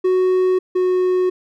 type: tone pair in turn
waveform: triangle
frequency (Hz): 370 / 366.6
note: F#4 / F#4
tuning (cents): 0 / -16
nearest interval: unison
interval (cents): 16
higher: first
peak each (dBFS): -11 / -12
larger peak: first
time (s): 0.04-0.59 / 0.75-1.3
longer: neither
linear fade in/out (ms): 10
effects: none